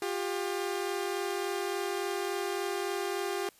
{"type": "tone pair together", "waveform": "sawtooth", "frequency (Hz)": [355.4, 398.9], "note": ["F4", "G4"], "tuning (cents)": [30, 30], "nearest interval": "major second", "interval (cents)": 200, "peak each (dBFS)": [-31, -29], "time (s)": [0.02, 3.49], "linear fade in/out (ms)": 2, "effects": ["white hiss -61 dBFS RMS until 3.59 s", "resampled to 32000 Hz"]}